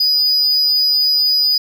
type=tone with amplitude modulation; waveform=triangle; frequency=4948 Hz; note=D#8; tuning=10 cents flat; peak=-9 dBFS; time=0-1.58 s; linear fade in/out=5 ms; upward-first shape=sine; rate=146 Hz; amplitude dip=30%; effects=none